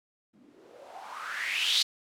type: noise with low-pass filter sweep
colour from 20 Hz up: violet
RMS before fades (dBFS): -33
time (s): 0.33-1.83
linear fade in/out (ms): 10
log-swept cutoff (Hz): 210 to 4200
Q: 5.3
effects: none